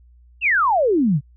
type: exponential sweep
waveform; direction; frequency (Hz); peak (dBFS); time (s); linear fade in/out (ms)
sine; down; 2843 to 128.3; -14; 0.41-1.21; 50
effects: added 60 Hz sine -47 dBFS peak until 1.36 s